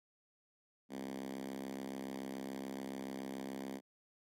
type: tone with high-pass filter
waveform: 5% pulse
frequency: 67 Hz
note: C2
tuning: 42 cents sharp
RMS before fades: -44 dBFS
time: 0.89-3.81 s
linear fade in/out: 50 ms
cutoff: 230 Hz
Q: 4.4
effects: AAC 48 kbps